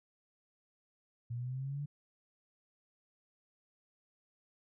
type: linear sweep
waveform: sine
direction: up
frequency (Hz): 116.54 to 146.83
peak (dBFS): -36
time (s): 1.3-1.86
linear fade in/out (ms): 10
effects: none